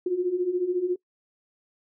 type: beating tone pair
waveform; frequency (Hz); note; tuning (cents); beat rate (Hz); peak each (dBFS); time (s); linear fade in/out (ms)
sine; 349.2 / 363.2; F4 / F#4; 0 / -32; 14; -29 / -24; 0.06-0.96; 5
effects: noise-tail reverb RT60 0.1 s tail -23 dB re dry